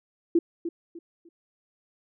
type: tone with echo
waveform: sine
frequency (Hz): 337.7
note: E4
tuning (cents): +42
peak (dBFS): -16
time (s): 0.35-0.39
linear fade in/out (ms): 5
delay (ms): 300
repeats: 3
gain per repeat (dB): -11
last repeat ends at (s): 1.29
effects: none